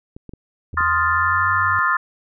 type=clicks; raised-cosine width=3 ms; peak=-23 dBFS; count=5; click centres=0.165 / 0.293 / 0.336 / 0.742 / 0.807 s
type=tone with pitch glide; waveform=sine; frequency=83.9 to 95.82 Hz; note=E2 to G2; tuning=+31 to -39 cents; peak=-29 dBFS; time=0.73-1.79 s; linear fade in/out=0 ms; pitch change=+230 cents; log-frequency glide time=1.06-1.53 s
type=chord; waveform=sine; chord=F dominant seventh; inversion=second; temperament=equal; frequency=1046.5 / 1244.5 / 1396.9 / 1760 Hz; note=C6 / Eb6 / F6 / A6; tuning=0 / 0 / 0 / 0 cents; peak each=-21 dBFS; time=0.77-1.97 s; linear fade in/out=5 ms
effects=none